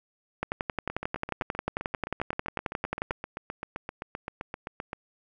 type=two click trains; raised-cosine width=0.5 ms; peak=-13 / -19 dBFS; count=31 / 32; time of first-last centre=0.43-3.109 / 0.9-4.931 s; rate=11.2 / 7.69 Hz; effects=none